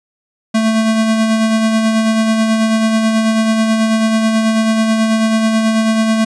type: tone with tremolo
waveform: square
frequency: 221.4 Hz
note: A3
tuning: 11 cents sharp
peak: -10 dBFS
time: 0.54-6.25 s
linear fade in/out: 10 ms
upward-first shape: sine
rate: 9.2 Hz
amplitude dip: 35%
effects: resampled to 22050 Hz